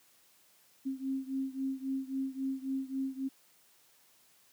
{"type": "beating tone pair", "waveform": "sine", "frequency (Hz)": [266.1, 269.8], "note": ["C4", "C#4"], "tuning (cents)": [29, -47], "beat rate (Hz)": 3.7, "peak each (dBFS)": [-35, -37], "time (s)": [0.85, 3.29], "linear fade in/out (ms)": 20, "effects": ["white hiss -65 dBFS RMS until 4.52 s", "high-pass 100 Hz 12 dB/octave"]}